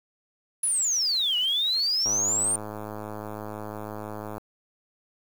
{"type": "exponential two-way sweep", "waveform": "sine", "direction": "down then up", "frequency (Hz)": [10600, 2867, 9090], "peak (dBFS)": -22, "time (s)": [0.63, 2.56], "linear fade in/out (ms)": 5, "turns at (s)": 1.37}
{"type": "click train", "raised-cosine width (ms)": 1, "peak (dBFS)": -22, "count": 247, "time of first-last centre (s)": [2.06, 4.381], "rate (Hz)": 106}
{"effects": ["7-bit"]}